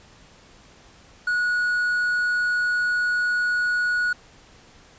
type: tone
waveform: triangle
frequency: 1459 Hz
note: F#6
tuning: 25 cents flat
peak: -18 dBFS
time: 1.27-4.13 s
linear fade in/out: 5 ms
effects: pink hiss -51 dBFS RMS until 4.98 s + resampled to 16000 Hz